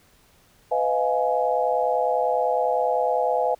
sine chord, F half-diminished seventh, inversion second, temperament just, 502.9 / 628.6 / 698.5 / 838.1 Hz, Cb5 / Eb5 / F5 / Ab5, +31 / +18 / 0 / +16 cents, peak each -24 / -26 / -25 / -25 dBFS, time 0.71-3.55 s, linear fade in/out 10 ms, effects pink hiss -58 dBFS RMS until 3.59 s

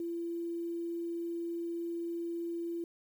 sine tone, 339.4 Hz, F4, 49 cents flat, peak -34 dBFS, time 0-2.84 s, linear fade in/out 2 ms, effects 10-bit

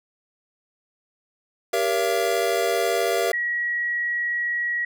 square chord, G diminished seventh, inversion none, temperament just, 392 / 470.4 / 564.5 / 677.4 Hz, G4 / Bb4 / Db5 / Fb5, 0 / +16 / +31 / +47 cents, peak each -27 / -26 / -30 / -25 dBFS, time 1.73-3.32 s, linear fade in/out 5 ms
sine tone, 1913 Hz, A#6, 44 cents sharp, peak -22 dBFS, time 3.33-4.85 s, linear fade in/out 5 ms
effects none

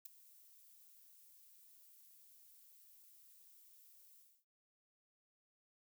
violet noise with ADSR envelope, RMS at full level -45 dBFS, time 0.05-4.45 s, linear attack 9 ms, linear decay 5 ms, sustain -19 dB, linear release 290 ms, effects none

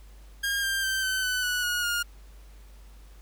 sawtooth tone with pitch steps, 1617 / 1587.4 / 1558.3 / 1529.8 / 1501.8 / 1474.3 / 1447.3 / 1420.8 Hz, G#6 / G6 / G6 / G6 / F#6 / F#6 / F#6 / F6, -47 / +21 / -11 / -43 / +25 / -7 / -39 / +29 cents, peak -22 dBFS, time 0.43-2.03 s, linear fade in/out 10 ms, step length 200 ms, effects added 50 Hz sine -46 dBFS peak until 3.21 s + pink hiss -59 dBFS RMS until 3.21 s

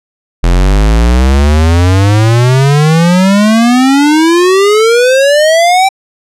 square exponential sweep, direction up, 42 to 784 Hz, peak -5 dBFS, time 0.43-5.89 s, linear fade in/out 10 ms, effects low-pass 9000 Hz 12 dB/octave

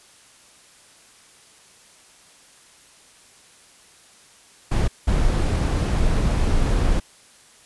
brown noise bursts at uneven times, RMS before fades -19 dBFS, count 2, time 4.71-4.88 / 5.07-7 s, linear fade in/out 10 ms, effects white hiss -51 dBFS RMS until 7.65 s + resampled to 24000 Hz

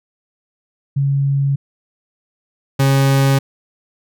sine / 40% pulse tone pair in turn, 139 / 136.53 Hz, C#3 / C#3, +5 / -26 cents, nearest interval unison, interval 31 cents, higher first, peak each -13 / -10 dBFS, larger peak second, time 0.96-1.56 / 2.79-3.39 s, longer neither, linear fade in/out 10 ms, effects none

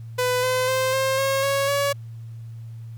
sawtooth tone with pitch steps, 499.8 / 510 / 520.4 / 531.1 / 541.9 / 553 / 564.3 Hz, B4 / C5 / C5 / C5 / C#5 / C#5 / C#5, +21 / -44 / -9 / +26 / -39 / -4 / +31 cents, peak -16 dBFS, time 0.18-1.93 s, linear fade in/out 10 ms, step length 250 ms, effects added 114 Hz sine -34 dBFS peak until 2.97 s + pink hiss -61 dBFS RMS until 2.97 s

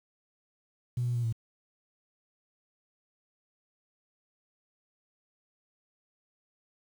sine tone with pitch steps, 122.3 / 121.4 / 119.5 / 113.9 Hz, B2 / B2 / A#2 / A#2, -16 / -29 / +43 / -40 cents, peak -26 dBFS, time 0.97-1.326 s, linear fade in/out 5 ms, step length 89 ms, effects tanh soft clip ceiling -22 dBFS + 9-bit

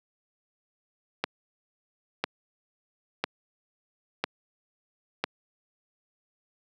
click train, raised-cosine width 0.3 ms, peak -9 dBFS, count 5, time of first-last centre 1.24-5.24 s, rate 1 Hz, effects high-pass 200 Hz 12 dB/octave

